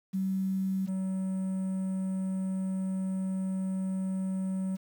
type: tone pair in turn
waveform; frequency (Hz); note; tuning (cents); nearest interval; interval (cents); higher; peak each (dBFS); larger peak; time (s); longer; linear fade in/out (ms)
sine / triangle; 190.8 / 189.37; G3 / F#3; -47 / +40; unison; 13; first; -27; neither; 0.13-0.87 / 0.87-4.77; second; 20
effects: 9-bit